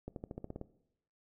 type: accelerating click train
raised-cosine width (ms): 2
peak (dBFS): -28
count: 9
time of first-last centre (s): 0.08-0.614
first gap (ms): 82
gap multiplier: 0.94
effects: noise-tail reverb RT60 0.8 s tail -18 dB re dry